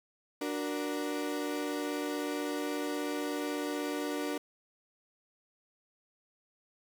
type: chord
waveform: 35% pulse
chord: D augmented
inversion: none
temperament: equal with one note detuned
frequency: 293.7 / 370 / 469.4 Hz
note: D4 / F#4 / A#4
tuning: 0 / 0 / +12 cents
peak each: -33 / -38 / -37 dBFS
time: 0.41-4.38 s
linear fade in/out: 5 ms
effects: 10-bit